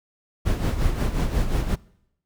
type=noise with tremolo; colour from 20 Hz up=brown; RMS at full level=-20 dBFS; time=0.45-1.76 s; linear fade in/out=20 ms; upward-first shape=sine; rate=5.6 Hz; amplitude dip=60%; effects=noise-tail reverb RT60 0.8 s tail -23 dB re dry